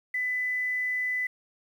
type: tone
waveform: sine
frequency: 2000 Hz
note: B6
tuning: 21 cents sharp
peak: -26 dBFS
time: 0.14-1.27 s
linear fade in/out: 5 ms
effects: 9-bit